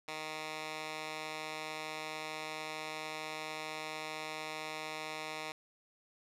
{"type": "tone with band-pass filter", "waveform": "10% pulse", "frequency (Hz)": 155.56, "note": "D#3", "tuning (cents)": 0, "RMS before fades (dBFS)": -42, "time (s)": [0.08, 5.52], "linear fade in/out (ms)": 2, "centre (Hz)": 2700, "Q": 0.63, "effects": []}